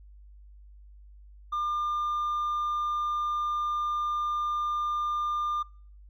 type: tone with hard clipping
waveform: triangle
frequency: 1200 Hz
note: D6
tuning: 37 cents sharp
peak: -26 dBFS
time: 1.52-5.63 s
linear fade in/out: 10 ms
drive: 1 dB
effects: noise-tail reverb RT60 0.5 s tail -25 dB re dry + added 50 Hz sine -48 dBFS peak until 6.09 s